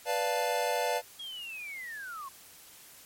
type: chord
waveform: square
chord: B half-diminished seventh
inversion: none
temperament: equal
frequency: 493.9 / 587.3 / 698.5 / 880 Hz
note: B4 / D5 / F5 / A5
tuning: 0 / 0 / 0 / 0 cents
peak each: -34 dBFS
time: 0.05-1.02 s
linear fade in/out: 50 ms
type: linear sweep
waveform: sine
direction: down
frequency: 3322 to 1042 Hz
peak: -38 dBFS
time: 1.19-2.29 s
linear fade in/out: 10 ms
effects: white hiss -53 dBFS RMS until 3.05 s + MP3 64 kbps